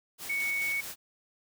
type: noise with tremolo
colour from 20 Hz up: white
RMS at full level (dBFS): -40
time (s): 0.18-0.96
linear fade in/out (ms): 50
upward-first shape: square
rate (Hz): 4.6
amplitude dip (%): 30
type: tone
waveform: sine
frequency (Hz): 2225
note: C#7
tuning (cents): +6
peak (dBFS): -28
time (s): 0.29-0.81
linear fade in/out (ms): 10
effects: none